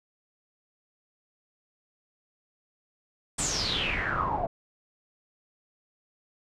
pink noise with low-pass filter sweep, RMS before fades -29 dBFS, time 3.38-4.47 s, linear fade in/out 10 ms, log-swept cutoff 8400 to 650 Hz, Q 9.2, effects none

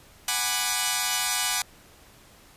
5% pulse chord, G# half-diminished seventh, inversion third, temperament equal with one note detuned, 740 / 830.6 / 987.8 / 1186.3 Hz, F#5 / G#5 / B5 / D6, 0 / 0 / 0 / +17 cents, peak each -18 dBFS, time 0.28-1.62 s, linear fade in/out 2 ms, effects pink hiss -53 dBFS RMS until 2.56 s + resampled to 32000 Hz

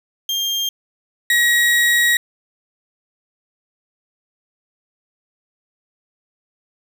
35% pulse tone pair in turn, 3201 / 1903.3 Hz, G7 / A#6, +36 / +36 cents, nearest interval major sixth, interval 900 cents, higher first, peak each -17 / -11 dBFS, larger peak second, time 0.29-0.69 / 1.3-2.17 s, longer second, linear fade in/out 2 ms, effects none

